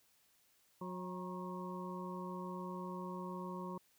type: harmonic tone with a mistuned harmonic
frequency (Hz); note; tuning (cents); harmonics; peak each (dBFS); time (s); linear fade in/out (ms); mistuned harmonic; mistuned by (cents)
181.4; F#3; -34; 1 / 2 / 3 / 5 / 6; -44 / -48 / -52 / -49 / -49; 0.81-3.78; 5; 5; +66
effects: white hiss -72 dBFS RMS until 3.98 s